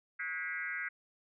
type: tone with frequency modulation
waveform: sine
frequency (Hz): 1792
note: A6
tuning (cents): +31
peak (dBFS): -35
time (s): 0.19-0.89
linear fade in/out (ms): 10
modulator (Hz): 169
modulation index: 2.3
effects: none